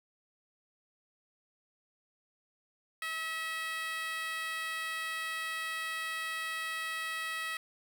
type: tone with high-pass filter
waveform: 10% pulse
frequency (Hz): 645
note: E5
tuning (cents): -38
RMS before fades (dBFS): -37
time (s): 3.02-7.57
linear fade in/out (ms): 2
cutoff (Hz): 1600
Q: 3.2
effects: 9-bit